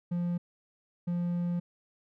triangle tone pair in turn, 174.4 / 174.4 Hz, F3 / F3, -2 / -2 cents, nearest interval unison, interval 0 cents, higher neither, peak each -26 dBFS, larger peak neither, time 0.11-0.38 / 1.07-1.6 s, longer second, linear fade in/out 10 ms, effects none

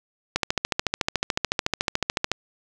click train, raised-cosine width 0.2 ms, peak -4 dBFS, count 28, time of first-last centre 0.36-2.317 s, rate 13.8 Hz, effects none

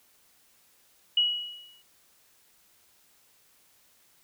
sine tone with exponential decay, 2917 Hz, F#7, 25 cents flat, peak -18 dBFS, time 1.17-1.82 s, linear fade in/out 5 ms, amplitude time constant 140 ms, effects white hiss -63 dBFS RMS until 4.23 s

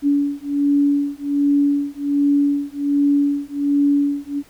sine beating tone pair, 284.6 / 285.9 Hz, C#4 / D4, +46 / -46 cents, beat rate 1.3 Hz, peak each -18 dBFS, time 0.02-4.43 s, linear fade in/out 50 ms, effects pink hiss -51 dBFS RMS until 4.49 s

